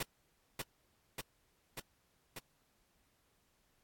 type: noise with echo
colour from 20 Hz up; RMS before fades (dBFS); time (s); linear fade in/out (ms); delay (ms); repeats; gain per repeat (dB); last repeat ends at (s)
pink; -37; 0-0.03; 5; 590; 4; -2; 2.39
effects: pink hiss -75 dBFS RMS until 3.83 s + AAC 64 kbps